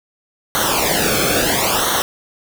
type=noise with flanger; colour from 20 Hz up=pink; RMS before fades=-17 dBFS; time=0.55-2.02 s; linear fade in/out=0 ms; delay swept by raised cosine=0.4 to 1.06 ms; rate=0.74 Hz; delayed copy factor=-0.85; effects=none